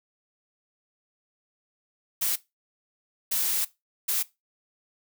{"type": "noise bursts at uneven times", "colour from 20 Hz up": "blue", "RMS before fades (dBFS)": -26, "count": 3, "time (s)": [[2.21, 2.36], [3.31, 3.65], [4.08, 4.23]], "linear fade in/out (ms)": 10, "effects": ["noise-tail reverb RT60 0.2 s tail -18 dB re dry"]}